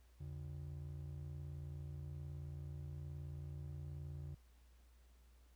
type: ring-modulated tone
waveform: triangle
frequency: 111.6 Hz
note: A2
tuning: 25 cents sharp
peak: -40 dBFS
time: 0.2-4.35 s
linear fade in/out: 10 ms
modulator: 29.4 Hz
effects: added 60 Hz sine -63 dBFS peak until 5.55 s + pink hiss -75 dBFS RMS until 5.55 s